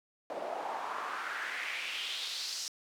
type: noise with band-pass filter sweep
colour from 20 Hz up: pink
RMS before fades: -38 dBFS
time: 0.3-2.68 s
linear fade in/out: 0 ms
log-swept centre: 570 to 5700 Hz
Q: 3
effects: high-pass 300 Hz 12 dB/octave